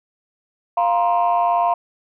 sine chord, F suspended fourth, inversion none, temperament equal with one note detuned, 698.5 / 945.3 / 1046.5 Hz, F5 / Bb5 / C6, 0 / +24 / 0 cents, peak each -16 / -19 / -21 dBFS, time 0.77-1.74 s, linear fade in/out 5 ms, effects tanh soft clip ceiling -9 dBFS

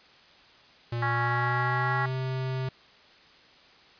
square tone with pitch glide, 118.4 to 130.62 Hz, A#2 to C3, +27 to -3 cents, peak -29 dBFS, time 0.92-2.69 s, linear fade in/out 5 ms, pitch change +170 cents, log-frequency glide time 1.12-2.14 s
harmonic tone, 277 Hz, C#4, 1 cent flat, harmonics 3 / 4 / 5 / 6 / 7, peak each -31 / -32 / -33 / -34 / -34 dBFS, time 1.02-2.06 s, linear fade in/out 5 ms
effects white hiss -55 dBFS RMS until 3.99 s + resampled to 11025 Hz

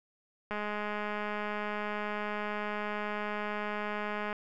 click train, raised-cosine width 0.5 ms, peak -21 dBFS, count 799, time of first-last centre 0.51-4.328 s, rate 209 Hz, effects none

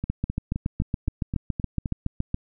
two click trains, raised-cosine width 5 ms, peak -12 / -15 dBFS, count 17 / 8, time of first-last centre 0.1-2.344 / 0.04-1.858 s, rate 7.13 / 3.85 Hz, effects none

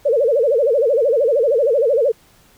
sine tone with vibrato, 512 Hz, C5, 38 cents flat, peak -12 dBFS, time 0.05-2.12 s, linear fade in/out 10 ms, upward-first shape sine, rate 13 Hz, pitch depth 250 cents each way, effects pink hiss -52 dBFS RMS until 2.57 s

